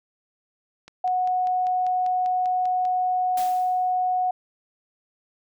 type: click train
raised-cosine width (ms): 0.2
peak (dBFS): -26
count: 11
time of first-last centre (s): 0.88-2.852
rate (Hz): 5.07
type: tone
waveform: sine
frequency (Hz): 734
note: F#5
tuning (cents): -14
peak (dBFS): -20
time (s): 1.04-4.31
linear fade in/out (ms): 5
type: noise with exponential decay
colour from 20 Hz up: white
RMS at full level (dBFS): -34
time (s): 3.37-3.93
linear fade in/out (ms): 5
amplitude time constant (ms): 120
effects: none